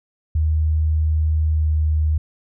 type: tone with pitch glide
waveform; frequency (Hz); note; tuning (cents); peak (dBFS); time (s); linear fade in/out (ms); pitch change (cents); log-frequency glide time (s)
sine; 78 to 77.28; D#2 to D#2; +5 to -11; -15; 0.35-2.18; 5; -16; 1.53-1.68
effects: none